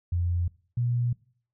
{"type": "tone pair in turn", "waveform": "sine", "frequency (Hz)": [87.1, 120.75], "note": ["F2", "B2"], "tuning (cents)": [-4, -39], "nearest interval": "tritone", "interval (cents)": 565, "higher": "second", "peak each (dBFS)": -23, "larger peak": "neither", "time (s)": [[0.12, 0.48], [0.77, 1.13]], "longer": "neither", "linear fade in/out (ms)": 5, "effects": ["noise-tail reverb RT60 0.5 s tail -22 dB re dry"]}